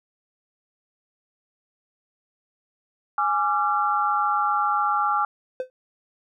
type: chord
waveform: sine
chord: D diminished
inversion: second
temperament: equal with one note detuned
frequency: 830.6 / 1174.7 / 1367.4 Hz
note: Ab5 / D6 / F6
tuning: 0 / 0 / -37 cents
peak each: -24 dBFS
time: 3.18-5.25 s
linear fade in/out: 2 ms
type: tone with exponential decay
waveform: triangle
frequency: 512 Hz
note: C5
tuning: 38 cents flat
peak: -19 dBFS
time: 5.6-5.7 s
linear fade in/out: 1 ms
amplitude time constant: 21 ms
effects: none